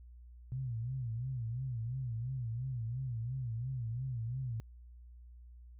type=tone with vibrato; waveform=sine; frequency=122.2 Hz; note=B2; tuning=18 cents flat; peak=-35 dBFS; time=0.52-4.6 s; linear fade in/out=0 ms; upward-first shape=sine; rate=2.9 Hz; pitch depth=150 cents each way; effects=added 60 Hz sine -51 dBFS peak until 5.79 s